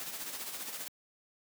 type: noise with tremolo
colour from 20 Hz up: white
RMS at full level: -39 dBFS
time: 0-0.88 s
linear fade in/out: 0 ms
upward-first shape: sine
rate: 15 Hz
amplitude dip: 50%
effects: high-pass 150 Hz 12 dB/octave